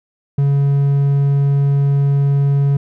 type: tone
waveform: triangle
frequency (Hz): 140.4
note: C#3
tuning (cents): +22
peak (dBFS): -9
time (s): 0.38-2.77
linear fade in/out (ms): 5
effects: none